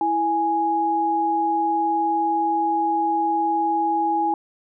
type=tone pair together; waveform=sine; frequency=329.6 / 830.6 Hz; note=E4 / G#5; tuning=0 / 0 cents; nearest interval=octave + major third; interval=1600 cents; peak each=-25 / -19 dBFS; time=0.01-4.34 s; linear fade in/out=2 ms; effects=none